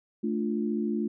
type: chord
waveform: sine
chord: D minor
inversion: second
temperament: equal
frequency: 220 / 293.7 / 349.2 Hz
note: A3 / D4 / F4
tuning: 0 / 0 / 0 cents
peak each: -28 / -33 / -32 dBFS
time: 0.23-1.08 s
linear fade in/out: 10 ms
effects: none

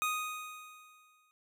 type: tone with exponential decay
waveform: 25% pulse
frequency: 1244.5 Hz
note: D#6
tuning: in tune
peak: -25 dBFS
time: 0.02-1.31 s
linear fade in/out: 0 ms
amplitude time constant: 280 ms
effects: none

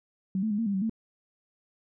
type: tone with pitch steps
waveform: sine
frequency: 190.2 / 219.1 / 205.8 / 228.7 / 200.4 / 190.6 / 223.1 Hz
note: F#3 / A3 / G#3 / A#3 / G3 / G3 / A3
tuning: +48 / -7 / -16 / -33 / +38 / -48 / +24 cents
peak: -25 dBFS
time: 0.35-0.896 s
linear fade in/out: 2 ms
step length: 78 ms
effects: none

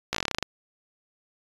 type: slowing click train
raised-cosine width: 0.2 ms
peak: -8 dBFS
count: 12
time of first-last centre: 0.13-0.426 s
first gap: 16 ms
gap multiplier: 1.1
effects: resampled to 24000 Hz

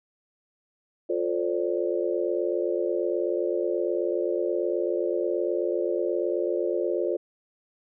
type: chord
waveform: sine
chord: D minor seventh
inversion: first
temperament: just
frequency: 352.4 / 440.5 / 528.6 / 587.3 Hz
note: F4 / A4 / C5 / D5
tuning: +16 / +2 / +18 / 0 cents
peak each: -27 / -30 / -30 / -31 dBFS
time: 1.09-7.17 s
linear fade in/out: 10 ms
effects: none

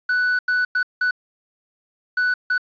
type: tone bursts at uneven times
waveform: triangle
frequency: 1487 Hz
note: F#6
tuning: 8 cents sharp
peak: -15 dBFS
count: 6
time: 0.09-0.39 / 0.48-0.65 / 0.75-0.83 / 1.01-1.11 / 2.17-2.34 / 2.5-2.58 s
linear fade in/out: 5 ms
effects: resampled to 11025 Hz + 8-bit

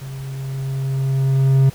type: tone with level ramp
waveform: triangle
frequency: 134.5 Hz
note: C3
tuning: 48 cents sharp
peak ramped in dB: -27 to -7 dBFS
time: 0.01-1.7 s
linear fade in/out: 10 ms
effects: pink hiss -42 dBFS RMS until 1.74 s

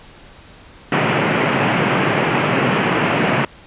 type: band-pass noise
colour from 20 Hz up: pink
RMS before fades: -17 dBFS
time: 0.92-3.45 s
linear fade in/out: 2 ms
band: 120 to 2900 Hz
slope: 48 dB/octave
effects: pink hiss -43 dBFS RMS until 3.66 s + resampled to 8000 Hz

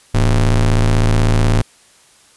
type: ring-modulated tone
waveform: square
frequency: 65.9 Hz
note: C2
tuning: 13 cents sharp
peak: -8 dBFS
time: 0.14-1.62 s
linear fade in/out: 10 ms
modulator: 37.8 Hz
effects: white hiss -49 dBFS RMS until 2.36 s + resampled to 24000 Hz

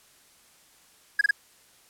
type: tone bursts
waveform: triangle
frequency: 1661.2 Hz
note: G#6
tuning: in tune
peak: -15 dBFS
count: 3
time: 1.19-1.31 s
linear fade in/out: 5 ms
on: 22 ms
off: 27 ms
effects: white hiss -58 dBFS RMS until 1.89 s + low-pass 12000 Hz 12 dB/octave

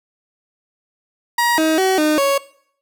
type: tone with pitch steps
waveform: 30% pulse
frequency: 951 / 316.7 / 378.6 / 305.7 / 555 Hz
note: A#5 / D#4 / F#4 / D#4 / C#5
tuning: +34 / +31 / +40 / -30 / +2 cents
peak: -11 dBFS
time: 1.38-2.38 s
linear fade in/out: 5 ms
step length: 200 ms
effects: noise-tail reverb RT60 0.6 s tail -19 dB re dry

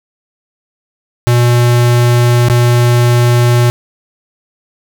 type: tone with dropouts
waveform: square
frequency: 120.8 Hz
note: B2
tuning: 38 cents flat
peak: -7 dBFS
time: 1.27-3.7 s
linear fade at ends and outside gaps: 0 ms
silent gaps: 2.485-2.499 s
effects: none

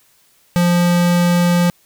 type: tone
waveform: square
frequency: 174.9 Hz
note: F3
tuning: 3 cents sharp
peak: -12 dBFS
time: 0.56-1.7 s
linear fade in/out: 0 ms
effects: white hiss -55 dBFS RMS until 1.85 s

